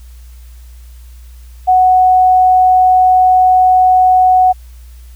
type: tone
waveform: sine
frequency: 740 Hz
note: F#5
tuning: in tune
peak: -5 dBFS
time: 1.67-4.53 s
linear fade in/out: 20 ms
effects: added 60 Hz sine -32 dBFS peak until 5.15 s + white hiss -49 dBFS RMS until 5.15 s